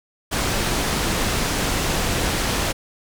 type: low-pass noise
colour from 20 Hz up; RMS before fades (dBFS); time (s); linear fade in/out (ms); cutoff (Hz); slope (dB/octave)
pink; -22; 0.31-2.73; 20; 10000; 12
effects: none